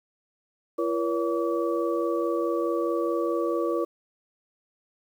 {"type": "tone cluster", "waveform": "sine", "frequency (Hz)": [339.6, 480.3, 565, 1147], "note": ["F4", "B4", "C#5", "D6"], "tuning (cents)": [-48, -48, 33, -41], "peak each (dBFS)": [-27, -28, -30, -33], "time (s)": [0.78, 3.85], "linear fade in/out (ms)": 10, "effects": ["9-bit"]}